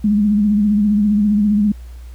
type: tone with vibrato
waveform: sine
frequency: 207.7 Hz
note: G#3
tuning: in tune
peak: -11 dBFS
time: 0.04-1.72 s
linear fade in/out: 5 ms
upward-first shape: sine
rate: 15 Hz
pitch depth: 52 cents each way
effects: added 60 Hz sine -31 dBFS peak until 2.14 s + pink hiss -51 dBFS RMS until 2.14 s